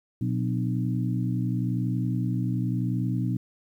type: harmonic tone with a mistuned harmonic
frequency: 60.9 Hz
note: B1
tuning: 24 cents flat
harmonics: 2 / 3 / 4 / 5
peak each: -26 / -30 / -32 / -34 dBFS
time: 0.21-3.37 s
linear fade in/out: 5 ms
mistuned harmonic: 4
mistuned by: +75 cents
effects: 10-bit